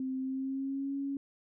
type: tone with pitch glide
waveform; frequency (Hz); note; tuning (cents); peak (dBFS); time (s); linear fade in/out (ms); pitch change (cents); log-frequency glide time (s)
sine; 261.6 to 277.2; C4 to C#4; 0 to 0; -32; 0-1.17; 2; +100; 0.19-0.95
effects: none